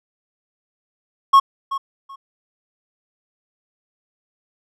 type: tone with echo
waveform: triangle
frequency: 1093 Hz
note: C#6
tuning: 25 cents flat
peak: -5 dBFS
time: 1.33-1.4 s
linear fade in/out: 10 ms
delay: 380 ms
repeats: 2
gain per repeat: -14 dB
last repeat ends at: 2.16 s
effects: none